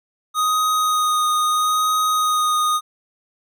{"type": "tone with vibrato", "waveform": "square", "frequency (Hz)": 1244.5, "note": "D#6", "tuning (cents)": 0, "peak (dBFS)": -17, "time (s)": [0.34, 2.81], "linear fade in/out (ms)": 50, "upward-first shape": "sine", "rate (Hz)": 0.76, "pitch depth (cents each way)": 13, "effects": []}